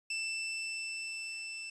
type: tone with level ramp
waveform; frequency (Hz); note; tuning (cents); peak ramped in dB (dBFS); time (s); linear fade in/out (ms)
sawtooth; 2658; E7; +14; -30 to -37; 0.1-1.7; 5
effects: resampled to 22050 Hz + 10-bit